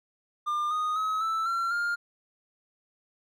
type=tone with pitch steps; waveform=triangle; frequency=1200 / 1238.7 / 1278.7 / 1320 / 1362.6 / 1406.6 Hz; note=D6 / D#6 / D#6 / E6 / F6 / F6; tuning=+37 / -8 / +47 / +2 / -43 / +12 cents; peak=-24 dBFS; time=0.46-1.96 s; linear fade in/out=20 ms; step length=250 ms; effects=none